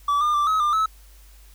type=tone with pitch steps; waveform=triangle; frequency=1152 / 1206 / 1175 / 1278 / 1198 / 1298 Hz; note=D6 / D6 / D6 / D#6 / D6 / E6; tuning=-34 / +46 / +1 / +46 / +34 / -27 cents; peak=-16 dBFS; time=0.08-0.86 s; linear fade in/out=5 ms; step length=130 ms; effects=added 50 Hz sine -46 dBFS peak until 1.54 s + white hiss -55 dBFS RMS until 1.54 s